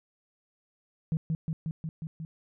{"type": "tone with echo", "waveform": "sine", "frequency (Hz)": 160.1, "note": "D#3", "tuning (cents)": 50, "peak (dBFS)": -23, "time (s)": [1.12, 1.17], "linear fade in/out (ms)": 0, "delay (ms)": 180, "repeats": 6, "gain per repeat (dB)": -2, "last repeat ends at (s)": 2.25, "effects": ["tanh soft clip ceiling -21 dBFS"]}